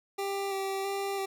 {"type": "tone with vibrato", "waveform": "25% pulse", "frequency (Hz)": 392, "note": "G4", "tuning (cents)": 0, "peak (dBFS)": -27, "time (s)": [0.18, 1.26], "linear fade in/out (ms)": 10, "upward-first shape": "square", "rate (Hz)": 1.5, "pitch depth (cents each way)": 15, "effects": []}